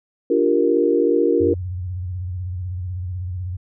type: chord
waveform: sine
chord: G minor seventh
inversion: second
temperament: equal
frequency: 293.7 / 349.2 / 392 / 466.2 Hz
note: D4 / F4 / G4 / Bb4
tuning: 0 / 0 / 0 / 0 cents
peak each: -21 / -19 / -22 / -18 dBFS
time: 0.3-1.54 s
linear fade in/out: 5 ms
type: tone with vibrato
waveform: sine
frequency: 90.5 Hz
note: F#2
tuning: 38 cents flat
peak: -24 dBFS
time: 1.4-3.57 s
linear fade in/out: 10 ms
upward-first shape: square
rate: 16 Hz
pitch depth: 70 cents each way
effects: none